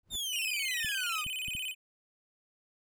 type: noise with exponential growth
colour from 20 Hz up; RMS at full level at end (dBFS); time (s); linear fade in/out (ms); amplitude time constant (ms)
brown; -40; 0.03-0.16; 5; 27
type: exponential sweep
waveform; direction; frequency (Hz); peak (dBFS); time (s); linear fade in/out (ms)
sawtooth; down; 3703 to 1184; -30; 0.1-1.25; 50
type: tone with vibrato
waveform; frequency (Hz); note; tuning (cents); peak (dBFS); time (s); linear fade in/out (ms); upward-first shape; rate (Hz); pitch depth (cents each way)
square; 2759; F7; -22; -35; 0.3-1.75; 50; square; 17; 170
type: clicks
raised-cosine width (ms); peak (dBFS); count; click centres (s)
5; -33; 4; 0.847 / 1.265 / 1.483 / 1.551
effects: none